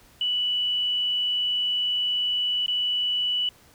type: tone with dropouts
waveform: sine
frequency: 2960 Hz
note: F#7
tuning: in tune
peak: -22 dBFS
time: 0.21-3.49 s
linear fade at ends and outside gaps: 2 ms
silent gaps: 2.662-2.681 s
effects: pink hiss -55 dBFS RMS until 3.74 s